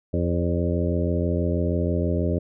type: harmonic tone with a mistuned harmonic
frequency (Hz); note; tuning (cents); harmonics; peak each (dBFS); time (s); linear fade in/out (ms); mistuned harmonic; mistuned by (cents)
86.2; F2; -22; 1 / 2 / 3 / 4 / 5 / 6 / 7; -24 / -27 / -29 / -30 / -31 / -32 / -32; 0.13-2.39; 10; 6; +40
effects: none